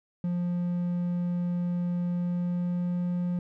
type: tone with pitch glide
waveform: triangle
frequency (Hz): 175.8 to 176.92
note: F3 to F3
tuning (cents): +12 to +23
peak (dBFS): -24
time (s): 0.24-3.39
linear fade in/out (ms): 2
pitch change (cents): +11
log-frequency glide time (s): 2.11-3.03
effects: none